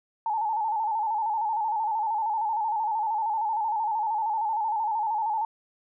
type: tone with vibrato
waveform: sine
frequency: 870 Hz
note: A5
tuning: 20 cents flat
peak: -24 dBFS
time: 0.26-5.45 s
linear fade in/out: 2 ms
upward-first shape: square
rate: 13 Hz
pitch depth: 61 cents each way
effects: none